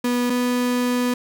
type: tone pair in turn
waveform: 35% pulse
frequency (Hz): 244.6 / 246.7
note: B3 / B3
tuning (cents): -16 / -2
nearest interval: unison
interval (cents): 14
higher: second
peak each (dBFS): -17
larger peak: neither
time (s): 0.04-0.3 / 0.3-1.14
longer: second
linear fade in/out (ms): 5
effects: none